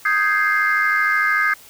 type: chord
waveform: sine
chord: Ab major seventh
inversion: second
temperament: equal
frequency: 1244.5 / 1568 / 1661.2 / 2093 Hz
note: Eb6 / G6 / Ab6 / C7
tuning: 0 / 0 / 0 / 0 cents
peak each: -20 dBFS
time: 0.05-1.54 s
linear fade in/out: 5 ms
effects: tanh soft clip ceiling -8 dBFS + white hiss -45 dBFS RMS until 1.69 s